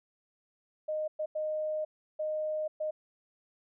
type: tone bursts at uneven times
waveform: sine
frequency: 617 Hz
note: D#5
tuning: 15 cents flat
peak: -30 dBFS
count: 5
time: 0.88-1.08 / 1.19-1.26 / 1.35-1.85 / 2.19-2.68 / 2.8-2.91 s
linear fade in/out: 10 ms
effects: none